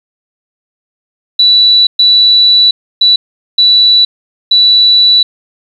sine tone bursts at uneven times, 3951 Hz, B7, in tune, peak -3 dBFS, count 5, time 1.39-1.87 / 1.99-2.71 / 3.01-3.16 / 3.58-4.05 / 4.51-5.23 s, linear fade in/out 5 ms, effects 7-bit

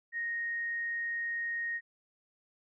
sine tone, 1864.7 Hz, A#6, in tune, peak -32 dBFS, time 0.12-1.81 s, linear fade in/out 50 ms, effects none

